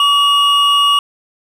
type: tone pair together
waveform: triangle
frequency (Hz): 1141 / 2873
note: C#6 / F7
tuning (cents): +50 / +48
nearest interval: octave + major third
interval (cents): 1598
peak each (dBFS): -10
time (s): 0-0.99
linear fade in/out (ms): 2
effects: none